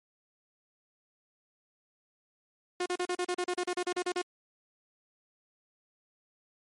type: tone bursts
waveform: sawtooth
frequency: 358.7 Hz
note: F4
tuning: 46 cents sharp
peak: -25 dBFS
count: 15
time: 2.8-4.218 s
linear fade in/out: 5 ms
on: 60 ms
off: 37 ms
effects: MP3 48 kbps